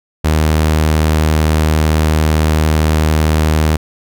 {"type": "tone", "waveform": "sawtooth", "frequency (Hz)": 77.8, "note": "D#2", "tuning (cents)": 0, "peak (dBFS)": -6, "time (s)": [0.24, 3.77], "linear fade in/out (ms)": 10, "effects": []}